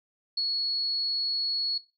sine tone, 4362 Hz, C#8, 29 cents flat, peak -25 dBFS, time 0.37-1.78 s, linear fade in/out 5 ms, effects noise-tail reverb RT60 0.3 s tail -19 dB re dry

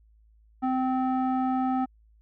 square tone with low-pass filter, 258.6 Hz, C4, 20 cents flat, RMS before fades -26 dBFS, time 0.62-1.86 s, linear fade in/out 20 ms, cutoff 1000 Hz, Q 6.6, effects added 54 Hz sine -56 dBFS peak until 2.21 s

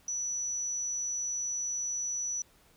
sine tone, 5920 Hz, F#8, in tune, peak -31 dBFS, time 0.08-2.42 s, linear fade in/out 2 ms, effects pink hiss -63 dBFS RMS until 2.76 s

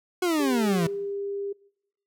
40% pulse exponential sweep, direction down, 371.8 to 160.9 Hz, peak -21 dBFS, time 0.22-0.87 s, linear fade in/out 5 ms
sine tone, 400.2 Hz, G4, 36 cents sharp, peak -28 dBFS, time 0.39-1.53 s, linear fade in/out 10 ms
effects noise-tail reverb RT60 0.8 s tail -24 dB re dry

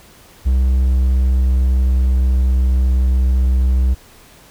triangle tone with pitch glide, 64.4 to 63.88 Hz, C2 to C2, -27 to -41 cents, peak -9 dBFS, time 0.45-3.95 s, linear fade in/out 20 ms, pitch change -14 cents, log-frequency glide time 0.95-2.38 s, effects pink hiss -45 dBFS RMS until 4.5 s

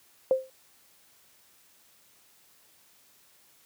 sine tone with exponential decay, 523.3 Hz, C5, in tune, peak -16 dBFS, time 0.31-0.5 s, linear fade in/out 1 ms, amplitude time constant 41 ms, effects white hiss -61 dBFS RMS until 3.65 s + high-pass 60 Hz 12 dB/octave

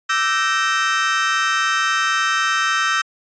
35% pulse chord, E half-diminished seventh, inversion third, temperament equal with one note detuned, 1174.7 / 1318.5 / 1548.2 / 1864.7 Hz, D6 / E6 / G6 / Bb6, 0 / 0 / -22 / 0 cents, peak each -24 / -19 / -19 / -22 dBFS, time 0.09-3.02 s, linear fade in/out 10 ms, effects resampled to 16000 Hz

